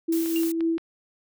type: tone with tremolo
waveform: sine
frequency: 329.6 Hz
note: E4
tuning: in tune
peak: -20 dBFS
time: 0.08-0.78 s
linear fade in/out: 10 ms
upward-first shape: sine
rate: 3.8 Hz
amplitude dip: 40%
type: noise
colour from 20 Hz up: blue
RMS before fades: -35 dBFS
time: 0.12-0.52 s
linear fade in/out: 5 ms
type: click train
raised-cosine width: 0.3 ms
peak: -24 dBFS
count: 4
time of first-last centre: 0.26-0.781 s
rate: 5.76 Hz
type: tone with exponential decay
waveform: triangle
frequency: 2794 Hz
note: F7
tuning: in tune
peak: -26 dBFS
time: 0.36-0.46 s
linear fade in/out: 0 ms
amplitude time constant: 21 ms
effects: none